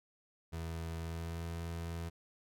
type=tone with pitch glide; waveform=30% pulse; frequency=82.41 to 83.85 Hz; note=E2 to E2; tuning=0 to +30 cents; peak=-36 dBFS; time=0.52-2.1 s; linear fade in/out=20 ms; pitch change=+30 cents; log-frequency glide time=1.01-1.46 s; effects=none